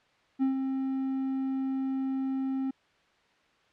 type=tone with ADSR envelope; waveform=triangle; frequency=266.2 Hz; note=C4; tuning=30 cents sharp; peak=-20 dBFS; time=0.39-2.71 s; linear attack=33 ms; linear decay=120 ms; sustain=-6 dB; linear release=8 ms; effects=white hiss -65 dBFS RMS until 3.72 s + low-pass 3000 Hz 12 dB/octave